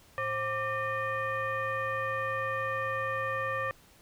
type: tone with frequency modulation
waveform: sine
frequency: 1174.7 Hz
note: D6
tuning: in tune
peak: -29 dBFS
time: 0.18-3.71 s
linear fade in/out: 0 ms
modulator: 643 Hz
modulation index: 1.3
effects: pink hiss -59 dBFS RMS until 4.01 s